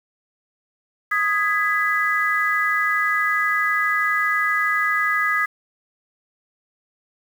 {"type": "chord", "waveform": "sine", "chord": "G# minor", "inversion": "second", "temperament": "just", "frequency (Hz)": [1245.9, 1661.2, 1993.5], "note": ["D#6", "G#6", "B6"], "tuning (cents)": [2, 0, 16], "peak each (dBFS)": -22, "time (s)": [1.11, 5.46], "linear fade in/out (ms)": 10, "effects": ["7-bit"]}